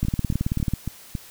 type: two click trains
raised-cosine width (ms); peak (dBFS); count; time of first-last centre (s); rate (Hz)
5; -14 / -10; 5 / 14; 0.05-1.152 / 0.03-0.737; 3.63 / 18.4
effects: white hiss -46 dBFS RMS until 1.3 s